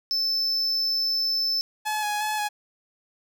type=tone; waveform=triangle; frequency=5274 Hz; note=E8; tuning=in tune; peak=-21 dBFS; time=0.11-1.61 s; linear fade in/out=0 ms
type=tone with vibrato; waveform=sawtooth; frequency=845 Hz; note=G#5; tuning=30 cents sharp; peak=-21 dBFS; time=1.85-2.49 s; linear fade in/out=20 ms; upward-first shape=square; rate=2.8 Hz; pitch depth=19 cents each way
effects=none